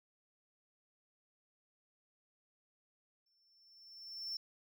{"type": "tone with exponential growth", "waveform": "triangle", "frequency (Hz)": 5390, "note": "E8", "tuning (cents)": 38, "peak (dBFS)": -36, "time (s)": [3.26, 4.37], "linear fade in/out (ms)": 5, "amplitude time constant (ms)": 240, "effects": []}